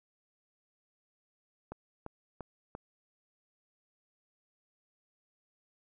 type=click train; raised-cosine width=1 ms; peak=-27 dBFS; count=4; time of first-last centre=1.72-2.751 s; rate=2.91 Hz; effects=none